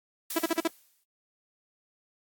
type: noise with exponential decay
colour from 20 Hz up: blue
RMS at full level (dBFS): -32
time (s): 0.3-1.04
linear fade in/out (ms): 5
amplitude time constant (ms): 160
type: tone bursts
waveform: sawtooth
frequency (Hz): 329.6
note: E4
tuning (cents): 0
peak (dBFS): -19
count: 5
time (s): 0.36-0.676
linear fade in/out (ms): 5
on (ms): 28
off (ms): 44
effects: AAC 64 kbps